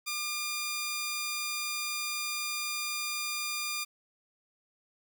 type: tone pair together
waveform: 10% pulse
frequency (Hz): 1204 / 2408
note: D6 / D7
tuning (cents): +43 / +43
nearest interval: octave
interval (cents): 1200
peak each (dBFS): -28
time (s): 0.06-3.85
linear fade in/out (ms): 20
effects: none